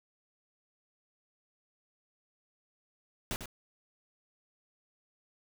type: noise with echo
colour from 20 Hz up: pink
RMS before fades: -35 dBFS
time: 3.31-3.36 s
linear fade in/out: 0 ms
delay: 97 ms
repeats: 1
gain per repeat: -8 dB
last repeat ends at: 3.457 s
effects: none